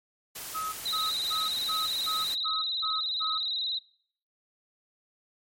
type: noise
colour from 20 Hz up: white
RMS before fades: -39 dBFS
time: 0.35-2.35 s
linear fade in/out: 10 ms
type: tone bursts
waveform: sine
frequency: 1275 Hz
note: D#6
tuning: 42 cents sharp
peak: -30 dBFS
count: 8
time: 0.54-3.39 s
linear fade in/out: 20 ms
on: 190 ms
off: 190 ms
type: tone with vibrato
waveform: sine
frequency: 3907 Hz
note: B7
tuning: 19 cents flat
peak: -28 dBFS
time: 0.85-3.79 s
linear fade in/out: 10 ms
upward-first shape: square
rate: 19 Hz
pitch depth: 50 cents each way
effects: noise-tail reverb RT60 0.6 s tail -24 dB re dry + MP3 64 kbps